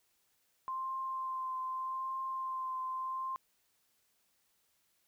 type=tone with vibrato; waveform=sine; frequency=1046.5 Hz; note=C6; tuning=in tune; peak=-35 dBFS; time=0.68-3.36 s; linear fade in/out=0 ms; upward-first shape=triangle; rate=0.82 Hz; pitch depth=17 cents each way; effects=white hiss -75 dBFS RMS until 5.07 s